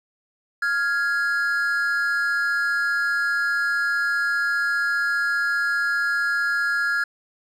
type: tone pair together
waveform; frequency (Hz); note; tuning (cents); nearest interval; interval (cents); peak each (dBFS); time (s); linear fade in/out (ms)
triangle; 1400 / 1664.9; F6 / G#6; +4 / +4; minor third; 300; -21; 0.62-7.04; 5
effects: none